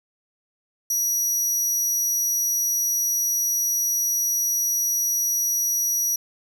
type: tone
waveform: sawtooth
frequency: 5800 Hz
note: F#8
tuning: 35 cents flat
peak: -18 dBFS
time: 0.9-6.16 s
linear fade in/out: 5 ms
effects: none